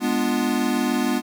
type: chord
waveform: square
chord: G# diminished seventh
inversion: none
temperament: equal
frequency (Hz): 207.7 / 246.9 / 293.7 / 349.2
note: G#3 / B3 / D4 / F4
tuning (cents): 0 / 0 / 0 / 0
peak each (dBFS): -28 / -23 / -27 / -29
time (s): 0-1.22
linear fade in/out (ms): 50
effects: none